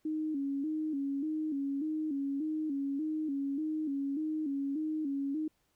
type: tone with vibrato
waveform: sine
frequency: 293.7 Hz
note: D4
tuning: in tune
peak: -31 dBFS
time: 0.05-5.48 s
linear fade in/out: 5 ms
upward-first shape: square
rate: 1.7 Hz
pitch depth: 98 cents each way
effects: pink hiss -75 dBFS RMS until 5.75 s